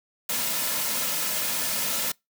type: noise with comb filter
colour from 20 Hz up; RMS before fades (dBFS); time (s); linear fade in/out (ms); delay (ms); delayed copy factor
white; -27; 0.29-2.12; 5; 2.6; -0.5
effects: noise-tail reverb RT60 0.2 s tail -26 dB re dry + high-pass 150 Hz 12 dB/octave